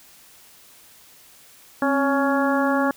harmonic tone with a mistuned harmonic, 279.3 Hz, C#4, 13 cents sharp, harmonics 1 / 2 / 3 / 4 / 5 / 6, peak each -21 / -24 / -26 / -27 / -28 / -29 dBFS, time 1.82-2.91 s, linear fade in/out 2 ms, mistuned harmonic 1, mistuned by -66 cents, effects white hiss -50 dBFS RMS until 2.96 s

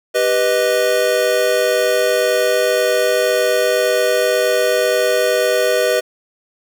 square chord, G augmented, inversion none, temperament equal, 392 / 493.9 / 622.3 Hz, G4 / B4 / D#5, 0 / 0 / 0 cents, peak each -22 / -17 / -18 dBFS, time 0.14-6.01 s, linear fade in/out 20 ms, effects none

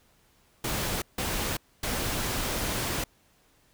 pink noise bursts at uneven times, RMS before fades -30 dBFS, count 3, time 0.64-1.02 / 1.18-1.57 / 1.83-3.04 s, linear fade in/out 5 ms, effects pink hiss -64 dBFS RMS until 3.73 s

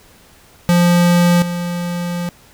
square tone with level steps, 174.61 Hz, F3, in tune, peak -10 / -20 dBFS, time 0.69-2.29 s, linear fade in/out 0 ms, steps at 1.42 s, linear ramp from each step 2 ms, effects pink hiss -47 dBFS RMS until 2.53 s

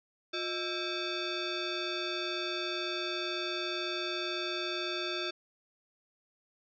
sine tone with frequency modulation, 1600 Hz, G6, 35 cents sharp, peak -32 dBFS, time 0.33-5.31 s, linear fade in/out 10 ms, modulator 978 Hz, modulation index 3.1, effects none

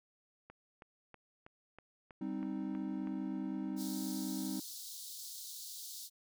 click train, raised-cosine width 0.5 ms, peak -37 dBFS, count 9, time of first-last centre 0.5-3.072 s, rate 3.11 Hz
triangle chord, C minor, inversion second, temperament equal, 196 / 261.6 / 311.1 Hz, G3 / C4 / Eb4, 0 / 0 / 0 cents, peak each -39 dBFS, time 2.21-4.6 s, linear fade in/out 5 ms
pink high-pass noise, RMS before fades -47 dBFS, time 3.76-6.1 s, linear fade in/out 50 ms, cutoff 3800 Hz, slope 48 dB/octave
effects none

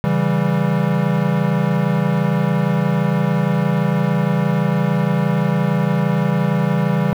square chord, C# diminished, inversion none, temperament equal, 138.59 / 164.81 / 196 Hz, C#3 / E3 / G3, 0 / 0 / 0 cents, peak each -21 / -19 / -20 dBFS, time 0.04-7.13 s, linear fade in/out 0 ms, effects low-pass 2000 Hz 12 dB/octave + 7-bit

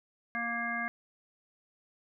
harmonic tone, 234.6 Hz, A#3, 11 cents sharp, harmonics 1 / 3 / 5 / 7 / 9, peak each -40 / -39 / -40 / -35 / -37 dBFS, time 0.35-0.88 s, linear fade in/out 0 ms, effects none

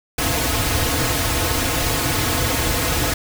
pink noise with comb filter, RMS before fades -20 dBFS, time 0.18-3.14 s, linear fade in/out 5 ms, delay 5.1 ms, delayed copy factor -0.95, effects none

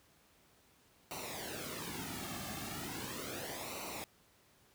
pink noise with flanger, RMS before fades -43 dBFS, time 1.11-4.04 s, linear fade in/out 0 ms, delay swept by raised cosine 0.59 to 2.09 ms, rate 0.37 Hz, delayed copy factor -0.7, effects pink hiss -67 dBFS RMS until 4.74 s + high-pass 60 Hz 12 dB/octave

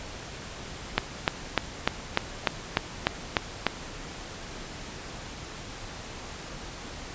click train, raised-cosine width 0.3 ms, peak -4 dBFS, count 10, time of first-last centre 0.98-3.667 s, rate 3.35 Hz, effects pink hiss -40 dBFS RMS until 7.14 s + resampled to 16000 Hz

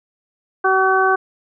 harmonic tone, 380 Hz, F#4, 46 cents sharp, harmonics 1 / 2 / 3 / 4, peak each -18 / -18 / -18 / -18 dBFS, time 0.64-1.16 s, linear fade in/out 10 ms, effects none

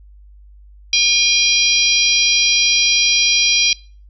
harmonic tone, 807 Hz, G#5, 50 cents flat, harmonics 3 / 4 / 5 / 6 / 7, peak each -17 / -17 / -19 / -18 / -18 dBFS, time 0.93-3.73 s, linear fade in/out 2 ms, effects noise-tail reverb RT60 0.4 s tail -25 dB re dry + added 50 Hz sine -40 dBFS peak until 4.09 s

